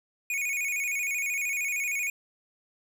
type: tone with vibrato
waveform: square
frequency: 2334 Hz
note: D7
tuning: 11 cents flat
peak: -28 dBFS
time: 0.3-2.1 s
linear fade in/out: 2 ms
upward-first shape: square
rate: 13 Hz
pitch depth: 90 cents each way
effects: none

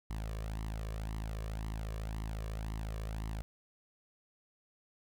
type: tone with flanger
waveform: sawtooth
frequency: 54 Hz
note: A1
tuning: 32 cents flat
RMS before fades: -39 dBFS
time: 0.1-3.42 s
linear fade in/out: 0 ms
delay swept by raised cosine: 0.98 to 1.78 ms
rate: 1.9 Hz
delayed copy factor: +0.65
effects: none

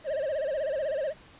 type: tone with vibrato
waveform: triangle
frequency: 579 Hz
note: D5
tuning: 25 cents flat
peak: -25 dBFS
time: 0.04-1.14 s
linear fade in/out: 50 ms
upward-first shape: sine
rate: 16 Hz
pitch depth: 170 cents each way
effects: pink hiss -53 dBFS RMS until 1.39 s + resampled to 8000 Hz

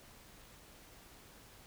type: silence
effects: pink hiss -58 dBFS RMS until 1.66 s

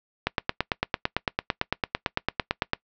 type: click train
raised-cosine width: 0.3 ms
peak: -6 dBFS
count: 23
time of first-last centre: 0.27-2.734 s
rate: 8.93 Hz
effects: noise-tail reverb RT60 0.1 s tail -23 dB re dry + low-pass 5000 Hz 12 dB/octave

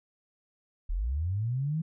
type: linear sweep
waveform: sine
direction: up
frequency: 34.65 to 164.81 Hz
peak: -27 dBFS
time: 0.89-1.82 s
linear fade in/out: 10 ms
effects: none

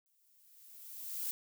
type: noise with exponential growth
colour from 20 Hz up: violet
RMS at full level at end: -36 dBFS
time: 0.06-1.31 s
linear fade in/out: 0 ms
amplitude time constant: 270 ms
effects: none

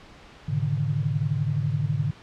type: tone cluster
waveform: sine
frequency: 105.9 / 126.3 / 145.3 / 157.1 Hz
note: G#2 / B2 / D3 / D#3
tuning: +34 / +39 / -18 / +17 cents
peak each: -28 / -31 / -25 / -31 dBFS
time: 0.48-2.11 s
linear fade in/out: 10 ms
effects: pink hiss -48 dBFS RMS until 2.22 s + low-pass 4000 Hz 12 dB/octave

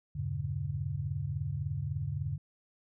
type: chord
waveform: sine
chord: E diminished seventh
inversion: none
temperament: just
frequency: 82.41 / 98.89 / 118.67 / 142.4 Hz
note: E2 / G2 / Bb2 / Db3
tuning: 0 / +16 / +31 / +47 cents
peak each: -40 / -37 / -40 / -35 dBFS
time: 0.15-2.38 s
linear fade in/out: 10 ms
effects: none

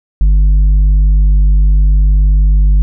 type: tone with tanh clipping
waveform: sine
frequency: 49.63 Hz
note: G1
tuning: 22 cents sharp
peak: -6 dBFS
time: 0.21-2.82 s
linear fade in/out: 0 ms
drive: 5 dB
effects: none

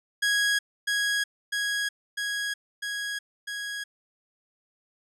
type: tone with echo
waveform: sawtooth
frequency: 1655 Hz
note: G#6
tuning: 6 cents flat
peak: -18 dBFS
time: 0.22-0.59 s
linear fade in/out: 10 ms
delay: 650 ms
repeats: 5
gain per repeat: -2 dB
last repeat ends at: 3.84 s
effects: low-pass 10000 Hz 12 dB/octave

